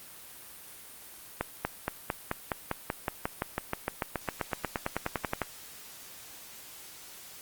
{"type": "accelerating click train", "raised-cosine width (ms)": 0.5, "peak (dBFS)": -13, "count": 28, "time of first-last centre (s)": [1.41, 5.417], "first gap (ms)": 240, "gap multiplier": 0.96, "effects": ["white hiss -48 dBFS RMS until 7.41 s", "Opus 32 kbps"]}